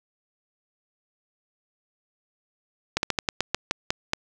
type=slowing click train; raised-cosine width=0.2 ms; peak=-5 dBFS; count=10; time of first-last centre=2.97-4.134 s; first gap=61 ms; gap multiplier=1.18; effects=none